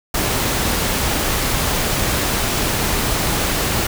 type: noise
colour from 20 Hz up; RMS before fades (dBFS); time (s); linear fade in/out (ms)
pink; -19; 0.14-3.87; 5
effects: none